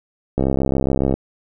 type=click train; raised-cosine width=2 ms; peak=-5 dBFS; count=52; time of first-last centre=0.38-1.14 s; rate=67.1 Hz; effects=none